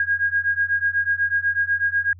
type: beating tone pair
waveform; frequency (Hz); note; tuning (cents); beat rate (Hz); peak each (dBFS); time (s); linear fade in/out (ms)
sine; 1628 / 1636.1; G#6 / G#6; -35 / -26; 8.1; -22 / -21; 0-2.13; 2
effects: added 88 Hz sine -41 dBFS peak until 2.19 s